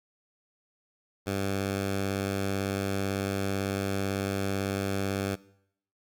10% pulse tone, 98 Hz, G2, in tune, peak -20 dBFS, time 1.26-5.36 s, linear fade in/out 20 ms, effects noise-tail reverb RT60 0.7 s tail -20 dB re dry + Opus 48 kbps

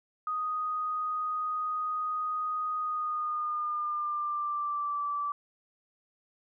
sine tone with pitch glide, 1244.5 to 1161.2 Hz, D#6 to D6, 0 to -20 cents, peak -29 dBFS, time 0.27-5.32 s, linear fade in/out 2 ms, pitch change -120 cents, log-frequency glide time 2.78-5.02 s, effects none

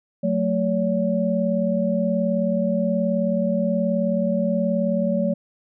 sine tone cluster, 184.6 / 223.4 / 568 Hz, F#3 / A3 / C#5, -4 / +27 / +42 cents, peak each -23 dBFS, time 0.23-5.34 s, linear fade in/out 10 ms, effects none

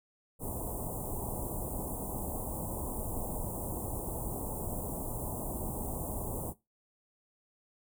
pink band-stop noise, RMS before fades -37 dBFS, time 0.39-6.54 s, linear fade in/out 50 ms, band 970 to 8300 Hz, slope 48 dB/octave, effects noise-tail reverb RT60 0.2 s tail -17 dB re dry

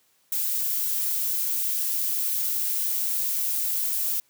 violet noise, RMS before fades -26 dBFS, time 0.32-4.2 s, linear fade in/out 2 ms, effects white hiss -65 dBFS RMS until 4.29 s + high-pass 100 Hz 12 dB/octave

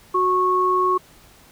sine tone pair together, 368.1 / 1100 Hz, F#4 / C#6, -9 / -14 cents, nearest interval octave + perfect fifth, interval 1895 cents, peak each -21 / -17 dBFS, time 0.14-0.98 s, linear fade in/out 10 ms, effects pink hiss -50 dBFS RMS until 1.51 s

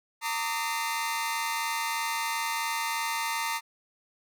sawtooth tone cluster, 915 / 1165 / 1248 / 2066 Hz, A#5 / D6 / D#6 / C7, -32 / -14 / +5 / -22 cents, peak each -27 / -33 / -34 / -32 dBFS, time 0.21-3.61 s, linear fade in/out 50 ms, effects none

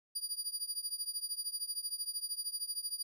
25% pulse tone with tremolo, 4800 Hz, D8, 37 cents sharp, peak -28 dBFS, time 0.15-3.03 s, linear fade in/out 10 ms, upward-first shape triangle, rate 13 Hz, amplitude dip 95%, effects none

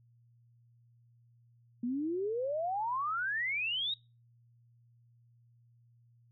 sine exponential sweep, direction up, 232.7 to 3838 Hz, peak -31 dBFS, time 1.83-3.94 s, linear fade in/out 5 ms, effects noise-tail reverb RT60 0.3 s tail -24 dB re dry + added 118 Hz sine -62 dBFS peak until 6.31 s

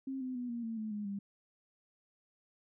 sine tone with pitch steps, 267.2 / 256.3 / 245.9 / 235.9 / 226.3 / 217 / 208.2 / 199.71 Hz, C4 / C4 / B3 / A#3 / A3 / A3 / G#3 / G3, +36 / -36 / -7 / +21 / +49 / -24 / +5 / +32 cents, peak -36 dBFS, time 0.07-1.19 s, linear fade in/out 5 ms, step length 140 ms, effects none

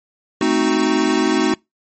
square chord, A diminished seventh, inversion none, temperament equal, 220 / 261.6 / 311.1 / 370 Hz, A3 / C4 / Eb4 / Gb4, 0 / 0 / 0 / 0 cents, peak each -23 / -21 / -19 / -20 dBFS, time 0.41-1.54 s, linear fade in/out 2 ms, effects noise-tail reverb RT60 0.2 s tail -26 dB re dry + MP3 32 kbps

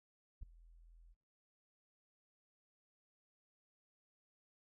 sine tone with ADSR envelope, 41.65 Hz, E1, 19 cents sharp, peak -38 dBFS, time 0.41-1.15 s, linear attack 18 ms, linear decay 4 ms, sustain -21 dB, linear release 36 ms, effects noise-tail reverb RT60 0.4 s tail -25 dB re dry + tanh soft clip ceiling -35 dBFS

